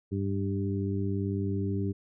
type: harmonic tone with a mistuned harmonic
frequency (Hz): 98.4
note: G2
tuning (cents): +7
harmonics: 1 / 2 / 3 / 4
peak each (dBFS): -30 / -33 / -35 / -36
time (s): 0.11-1.93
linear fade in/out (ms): 20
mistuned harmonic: 1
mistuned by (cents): +17
effects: none